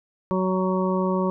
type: harmonic tone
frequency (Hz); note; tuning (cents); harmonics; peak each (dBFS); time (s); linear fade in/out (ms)
186.5; F#3; +14; 1 / 2 / 3 / 5 / 6; -23 / -26 / -28 / -30 / -31; 0.31-1.3; 0
effects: none